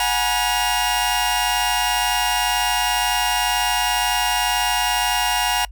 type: tone cluster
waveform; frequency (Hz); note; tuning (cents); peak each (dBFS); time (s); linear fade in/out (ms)
sawtooth; 731 / 833 / 965 / 2804; F#5 / G#5 / B5 / F7; -21 / +5 / -40 / +6; -20; 0-5.65; 2
effects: noise-tail reverb RT60 0.1 s tail -25 dB re dry + added 50 Hz sine -35 dBFS peak until 5.71 s